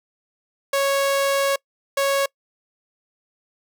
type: tone bursts at uneven times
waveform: sawtooth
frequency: 553 Hz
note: C#5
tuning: 4 cents flat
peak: -14 dBFS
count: 2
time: 0.73-1.56 / 1.97-2.26 s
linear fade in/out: 5 ms
effects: noise-tail reverb RT60 0.1 s tail -25 dB re dry